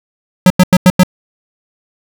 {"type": "tone bursts", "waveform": "square", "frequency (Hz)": 182.6, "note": "F#3", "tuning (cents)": -23, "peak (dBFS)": -3, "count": 5, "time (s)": [0.46, 1.034], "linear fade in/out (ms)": 2, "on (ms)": 42, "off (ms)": 91, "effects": []}